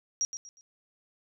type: tone with echo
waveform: sine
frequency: 5690 Hz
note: F8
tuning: 31 cents sharp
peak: -25 dBFS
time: 0.21-0.25 s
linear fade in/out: 0 ms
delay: 120 ms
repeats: 3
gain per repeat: -10 dB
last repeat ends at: 0.61 s
effects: none